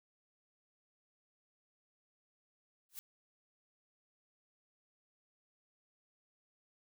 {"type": "noise with exponential growth", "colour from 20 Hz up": "blue", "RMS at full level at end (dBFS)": -41, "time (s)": [2.89, 2.99], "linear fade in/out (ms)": 0, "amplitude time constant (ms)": 20, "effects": []}